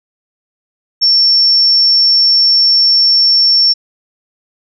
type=tone; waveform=sine; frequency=5440 Hz; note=F8; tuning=46 cents flat; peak=-6 dBFS; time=1.01-3.74 s; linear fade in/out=20 ms; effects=none